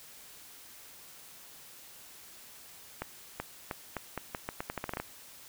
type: accelerating click train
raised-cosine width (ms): 0.5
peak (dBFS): -19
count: 15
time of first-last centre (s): 3.02-5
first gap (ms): 380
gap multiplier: 0.82
effects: white hiss -52 dBFS RMS until 5.48 s